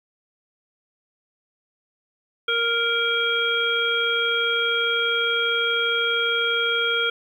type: harmonic tone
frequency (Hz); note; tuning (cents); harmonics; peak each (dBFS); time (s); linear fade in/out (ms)
466.2; A#4; 0; 1 / 3 / 5 / 7; -27 / -23 / -28 / -24; 2.48-7.1; 5
effects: 9-bit